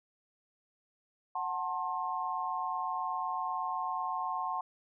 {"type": "chord", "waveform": "sine", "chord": "F# diminished", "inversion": "none", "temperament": "just", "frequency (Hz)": [740, 888, 1065.6], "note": ["F#5", "A5", "C6"], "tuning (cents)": [0, 16, 31], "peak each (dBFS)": [-37, -37, -35], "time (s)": [1.35, 4.61], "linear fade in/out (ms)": 5, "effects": []}